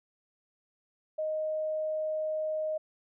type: tone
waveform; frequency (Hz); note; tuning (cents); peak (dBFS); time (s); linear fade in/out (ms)
sine; 622.3; D#5; 0; -29; 1.18-2.78; 10
effects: none